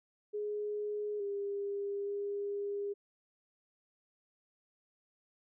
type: tone with pitch steps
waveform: sine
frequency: 417.4 / 402.1 / 404.9 Hz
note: G#4 / G4 / G#4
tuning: +9 / +44 / -44 cents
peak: -34 dBFS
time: 0.33-2.94 s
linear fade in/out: 20 ms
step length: 870 ms
effects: none